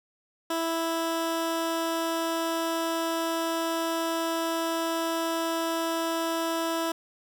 15% pulse tone, 329.6 Hz, E4, in tune, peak -20 dBFS, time 0.5-6.92 s, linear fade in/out 5 ms, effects none

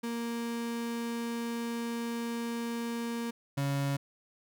35% pulse tone pair in turn, 233.6 / 139.7 Hz, A#3 / C#3, +4 / +14 cents, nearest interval major sixth, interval 890 cents, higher first, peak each -31 / -27 dBFS, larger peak second, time 0.03-3.31 / 3.57-3.97 s, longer first, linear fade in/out 10 ms, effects none

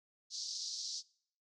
white band-pass noise, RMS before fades -42 dBFS, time 0.3-1.03 s, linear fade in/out 50 ms, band 4200 to 6000 Hz, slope 48 dB/octave, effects noise-tail reverb RT60 0.6 s tail -23 dB re dry

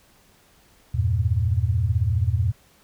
sine chord, E diminished, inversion none, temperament equal, 82.41 / 98 / 116.54 Hz, E2 / G2 / Bb2, 0 / 0 / 0 cents, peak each -23 dBFS, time 0.94-2.52 s, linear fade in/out 10 ms, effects pink hiss -57 dBFS RMS until 2.83 s

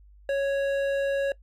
sine tone with hard clipping, 554 Hz, C#5, 1 cent flat, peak -25 dBFS, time 0.29-1.32 s, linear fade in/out 2 ms, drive 10 dB, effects noise-tail reverb RT60 0.1 s tail -21 dB re dry + added 50 Hz sine -50 dBFS peak until 1.42 s

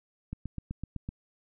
click train, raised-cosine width 5 ms, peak -23 dBFS, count 7, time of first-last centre 0.33-1.089 s, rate 7.9 Hz, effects none

